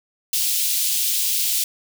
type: high-pass noise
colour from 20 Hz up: white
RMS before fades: -21 dBFS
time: 0.33-1.64 s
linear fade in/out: 2 ms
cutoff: 2900 Hz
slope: 24 dB/octave
effects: none